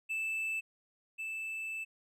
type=tone pair in turn; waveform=triangle; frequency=2637 / 2637 Hz; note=E7 / E7; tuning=0 / 0 cents; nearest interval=unison; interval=0 cents; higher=neither; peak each=-31 / -35 dBFS; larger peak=first; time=0.09-0.61 / 1.18-1.85 s; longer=second; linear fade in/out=20 ms; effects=none